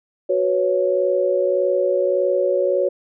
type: chord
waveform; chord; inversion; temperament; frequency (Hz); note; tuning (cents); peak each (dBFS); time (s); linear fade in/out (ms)
sine; F# suspended fourth; none; just; 370 / 493.3 / 555; F#4 / B4 / C#5; 0 / -2 / +2; -21 / -23 / -18; 0.29-2.89; 10
effects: none